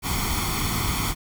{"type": "noise with comb filter", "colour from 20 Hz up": "pink", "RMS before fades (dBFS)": -25, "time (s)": [0.02, 1.15], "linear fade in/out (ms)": 50, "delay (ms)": 0.9, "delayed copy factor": 0.75, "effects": []}